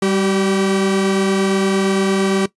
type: tone pair together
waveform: 45% pulse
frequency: 196 / 383.3 Hz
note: G3 / G4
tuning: 0 / -39 cents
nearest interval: octave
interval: 1161 cents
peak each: -17 dBFS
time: 0.02-2.46 s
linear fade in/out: 5 ms
effects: noise-tail reverb RT60 0.1 s tail -18 dB re dry + resampled to 24000 Hz